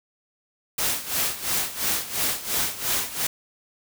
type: noise with tremolo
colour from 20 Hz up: white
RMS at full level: -23 dBFS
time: 0.78-3.27 s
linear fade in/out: 5 ms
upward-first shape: sine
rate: 2.9 Hz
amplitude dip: 80%
effects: none